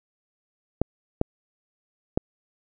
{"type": "clicks", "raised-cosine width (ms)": 2, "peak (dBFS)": -7, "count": 3, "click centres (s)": [0.816, 1.214, 2.175], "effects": []}